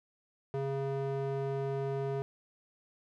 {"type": "tone with band-pass filter", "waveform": "square", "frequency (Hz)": 137, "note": "C#3", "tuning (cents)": -20, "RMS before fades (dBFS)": -34, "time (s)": [0.54, 2.22], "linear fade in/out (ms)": 0, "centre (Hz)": 430, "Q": 1.2, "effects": []}